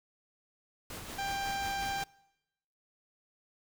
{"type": "noise with tremolo", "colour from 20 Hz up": "pink", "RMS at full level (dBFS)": -42, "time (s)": [0.9, 2.04], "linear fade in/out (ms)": 2, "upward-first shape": "sine", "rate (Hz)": 5.5, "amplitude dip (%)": 35}
{"type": "harmonic tone", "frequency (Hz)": 790, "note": "G5", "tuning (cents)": 13, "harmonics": [1, 2, 3, 4, 5, 6, 7, 8, 9], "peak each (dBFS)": [-34, -40, -44, -46, -48, -50, -51, -52, -53], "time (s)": [1.18, 2.04], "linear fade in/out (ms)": 10}
{"effects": ["noise-tail reverb RT60 0.9 s tail -24 dB re dry"]}